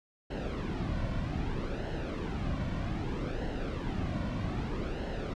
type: noise with flanger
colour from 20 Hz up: brown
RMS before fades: -34 dBFS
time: 0.3-5.34 s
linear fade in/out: 10 ms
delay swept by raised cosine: 0.84 to 2.44 ms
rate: 0.63 Hz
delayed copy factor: -0.6
effects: low-pass 4000 Hz 12 dB/octave